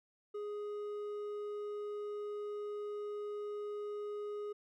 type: tone with hard clipping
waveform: sine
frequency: 415.3 Hz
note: G#4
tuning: in tune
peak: -40 dBFS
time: 0.34-4.53 s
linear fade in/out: 10 ms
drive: 5 dB
effects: none